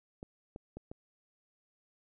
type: clicks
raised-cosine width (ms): 2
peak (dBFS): -30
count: 4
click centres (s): 0.229 / 0.561 / 0.77 / 0.915
effects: none